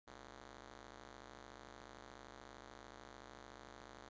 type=ring-modulated tone; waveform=5% pulse; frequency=130.5 Hz; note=C3; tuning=4 cents flat; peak=-40 dBFS; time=0.07-4.09 s; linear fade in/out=10 ms; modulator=169 Hz; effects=resampled to 16000 Hz